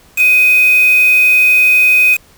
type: tone with quantisation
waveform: sine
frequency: 2508 Hz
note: D#7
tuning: 13 cents sharp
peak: -6 dBFS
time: 0.16-2.18 s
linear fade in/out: 50 ms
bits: 3
effects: pink hiss -46 dBFS RMS until 2.37 s